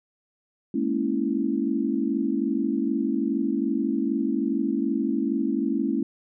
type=chord; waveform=sine; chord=A# half-diminished seventh; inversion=third; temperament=equal with one note detuned; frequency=210.6 / 233.1 / 277.2 / 329.6 Hz; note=G#3 / A#3 / C#4 / E4; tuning=+24 / 0 / 0 / 0 cents; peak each=-29 / -28 / -26 / -28 dBFS; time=0.74-6.03 s; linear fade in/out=5 ms; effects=none